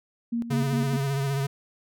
sine tone with tremolo, 233.9 Hz, A#3, 6 cents sharp, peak -24 dBFS, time 0.32-0.97 s, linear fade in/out 10 ms, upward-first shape square, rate 4.9 Hz, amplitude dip 65%
square tone with vibrato, 138 Hz, C#3, 7 cents flat, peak -25 dBFS, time 0.5-1.47 s, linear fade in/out 10 ms, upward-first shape sine, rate 15 Hz, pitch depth 39 cents each way
effects none

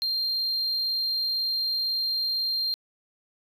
sine tone, 4186 Hz, C8, in tune, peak -22 dBFS, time 0.02-2.74 s, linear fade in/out 0 ms, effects tanh soft clip ceiling -23 dBFS + 10-bit

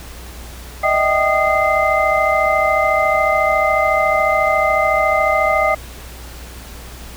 sine tone cluster, 610 / 644 / 775 / 1230 / 2074 Hz, D#5 / E5 / G5 / D#6 / C7, -34 / -41 / -20 / -20 / -16 cents, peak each -19 dBFS, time 0.83-5.75 s, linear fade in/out 10 ms, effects added 60 Hz sine -34 dBFS peak until 7.16 s + pink hiss -37 dBFS RMS until 7.16 s

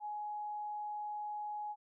sine tone, 838 Hz, G#5, 15 cents sharp, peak -38 dBFS, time 0-1.76 s, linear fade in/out 50 ms, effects none

